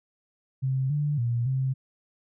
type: tone with pitch steps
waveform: sine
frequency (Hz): 132.3 / 147.2 / 118.8 / 132.1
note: C3 / D3 / A#2 / C3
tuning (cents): +20 / +4 / +33 / +17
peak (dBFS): -23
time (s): 0.62-1.74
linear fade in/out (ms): 20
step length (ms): 280
effects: none